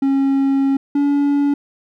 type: tone pair in turn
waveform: triangle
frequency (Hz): 272.9 / 285.1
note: C#4 / C#4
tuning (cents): -27 / +49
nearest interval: minor second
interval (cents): 76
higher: second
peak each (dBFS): -11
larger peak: neither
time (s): 0.02-0.77 / 0.95-1.54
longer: first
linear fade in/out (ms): 5
effects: none